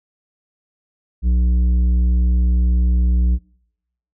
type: tone with tanh clipping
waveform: sine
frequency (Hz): 60.8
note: B1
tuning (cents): -26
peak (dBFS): -14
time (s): 1.22-3.39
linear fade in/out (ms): 50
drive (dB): 8
effects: noise-tail reverb RT60 0.8 s tail -25 dB re dry